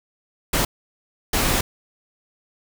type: noise bursts at uneven times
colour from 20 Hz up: pink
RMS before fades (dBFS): -20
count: 2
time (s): 0.53-0.65 / 1.33-1.61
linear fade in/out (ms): 5
effects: none